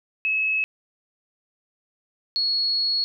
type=tone pair in turn; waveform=sine; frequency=2581 / 4341 Hz; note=E7 / C#8; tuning=-37 / -37 cents; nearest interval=major sixth; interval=900 cents; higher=second; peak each=-20 dBFS; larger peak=neither; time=0.25-0.64 / 2.36-3.04 s; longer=second; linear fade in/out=0 ms; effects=none